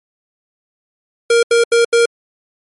square tone bursts, 467.9 Hz, A#4, 6 cents sharp, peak -9 dBFS, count 4, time 1.3-2.057 s, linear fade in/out 5 ms, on 130 ms, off 79 ms, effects MP3 48 kbps

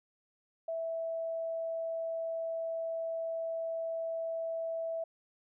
sine tone, 657 Hz, E5, 6 cents flat, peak -33 dBFS, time 0.68-5.04 s, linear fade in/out 5 ms, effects none

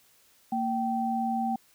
sine tone pair together, 230.5 / 775.3 Hz, A#3 / G5, -19 / -19 cents, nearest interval octave + major sixth, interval 2100 cents, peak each -29 / -28 dBFS, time 0.52-1.56 s, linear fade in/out 5 ms, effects white hiss -62 dBFS RMS until 1.74 s

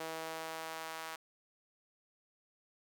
sawtooth tone with high-pass filter sweep, 161.1 Hz, E3, 39 cents flat, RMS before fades -43 dBFS, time 0-1.16 s, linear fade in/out 5 ms, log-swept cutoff 530 to 1000 Hz, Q 1.2, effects none

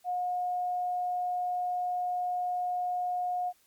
sine tone, 720 Hz, F#5, 47 cents flat, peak -28 dBFS, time 0.04-3.53 s, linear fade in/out 50 ms, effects white hiss -66 dBFS RMS until 3.66 s + MP3 96 kbps

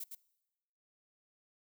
violet noise with echo, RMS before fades -42 dBFS, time 0-0.04 s, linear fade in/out 5 ms, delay 110 ms, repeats 1, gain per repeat -4 dB, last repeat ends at 0.15 s, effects noise-tail reverb RT60 1.0 s tail -21 dB re dry

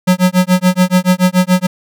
square tone with tremolo, 182.6 Hz, F#3, 23 cents flat, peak -6 dBFS, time 0.07-1.67 s, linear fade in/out 10 ms, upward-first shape sine, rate 7 Hz, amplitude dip 100%, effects none

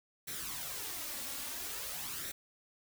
white noise with flanger, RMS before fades -41 dBFS, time 0.27-2.32 s, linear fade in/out 10 ms, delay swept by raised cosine 0.51 to 3.61 ms, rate 0.49 Hz, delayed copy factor +0.6, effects none

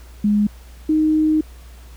sine tone pair in turn, 207.7 / 310.3 Hz, G#3 / D#4, 0 / -5 cents, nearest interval perfect fifth, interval 695 cents, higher second, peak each -13 dBFS, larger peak neither, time 0.24-0.47 / 0.89-1.41 s, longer second, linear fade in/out 5 ms, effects added 60 Hz sine -38 dBFS peak until 1.96 s + pink hiss -49 dBFS RMS until 1.96 s

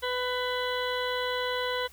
harmonic tone with a mistuned harmonic, 498.9 Hz, B4, 17 cents sharp, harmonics 1 / 2 / 3 / 4 / 6 / 7 / 8, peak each -31 / -34 / -36 / -37 / -39 / -39 / -40 dBFS, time 0.02-1.88 s, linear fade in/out 20 ms, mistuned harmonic 7, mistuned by -58 cents, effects added 66 Hz sine -55 dBFS peak until 1.92 s + white hiss -55 dBFS RMS until 1.92 s

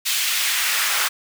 pink noise with high-pass filter sweep, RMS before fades -21 dBFS, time 0.05-1.09 s, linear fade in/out 20 ms, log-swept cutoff 2900 to 1300 Hz, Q 1.2, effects none

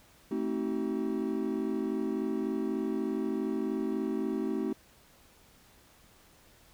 triangle chord, A diminished seventh, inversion none, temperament just, 220 / 264 / 316.8 / 380.2 Hz, A3 / C4 / Eb4 / Gb4, 0 / +16 / +31 / +47 cents, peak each -33 dBFS, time 0.31-4.73 s, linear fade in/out 5 ms, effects pink hiss -60 dBFS RMS until 6.73 s

